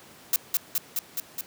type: noise with echo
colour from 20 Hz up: blue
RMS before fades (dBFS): -21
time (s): 0.33-0.36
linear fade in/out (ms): 2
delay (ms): 210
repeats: 5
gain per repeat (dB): -2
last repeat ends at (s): 1.41
effects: pink hiss -50 dBFS RMS until 1.46 s + high-pass 150 Hz 12 dB/octave